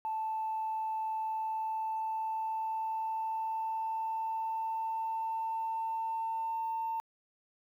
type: tone with pitch glide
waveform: sine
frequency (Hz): 879 to 900.1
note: A5 to A5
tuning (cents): -2 to +39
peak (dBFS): -31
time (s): 0.05-7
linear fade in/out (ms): 0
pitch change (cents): +41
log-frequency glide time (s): 1.19-6.7
effects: tanh soft clip ceiling -27 dBFS + 11-bit